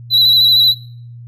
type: tone with vibrato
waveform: triangle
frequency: 3951 Hz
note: B7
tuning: in tune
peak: -6 dBFS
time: 0.1-0.75 s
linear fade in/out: 50 ms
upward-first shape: square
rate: 13 Hz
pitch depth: 28 cents each way
effects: noise-tail reverb RT60 0.5 s tail -20 dB re dry + added 119 Hz sine -31 dBFS peak until 1.27 s